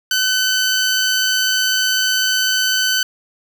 15% pulse tone, 1516 Hz, F#6, 42 cents sharp, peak -8 dBFS, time 0.11-3.03 s, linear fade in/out 2 ms, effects none

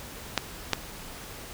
clicks, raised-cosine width 0.2 ms, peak -5 dBFS, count 2, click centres 0.377 / 0.733 s, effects pink hiss -42 dBFS RMS until 1.53 s

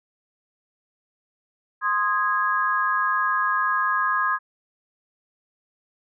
sine chord, Ab major, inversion first, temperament equal with one note detuned, 1046.5 / 1244.5 / 1650.7 Hz, C6 / Eb6 / Ab6, 0 / 0 / -11 cents, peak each -24 dBFS, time 1.81-4.39 s, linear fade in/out 50 ms, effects none

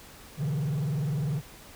triangle tone with vibrato, 145.4 Hz, D3, 17 cents flat, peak -24 dBFS, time 0.37-1.42 s, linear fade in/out 50 ms, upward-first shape triangle, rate 20 Hz, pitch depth 290 cents each way, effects pink hiss -49 dBFS RMS until 1.75 s

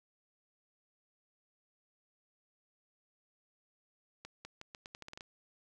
accelerating click train, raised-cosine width 0.2 ms, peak -29 dBFS, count 11, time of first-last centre 4.25-5.208 s, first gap 200 ms, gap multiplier 0.82, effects none

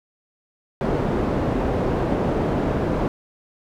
white low-pass noise, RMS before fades -22 dBFS, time 0.81-3.08 s, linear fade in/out 0 ms, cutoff 480 Hz, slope 12 dB/octave, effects none

